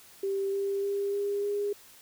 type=tone with pitch steps; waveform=sine; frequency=392 / 396.1 / 400.2 / 404.4 / 408.6 Hz; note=G4 / G4 / G4 / G#4 / G#4; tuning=0 / +18 / +36 / -46 / -28 cents; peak=-27 dBFS; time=0.23-1.73 s; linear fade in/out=5 ms; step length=300 ms; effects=white hiss -54 dBFS RMS until 2.01 s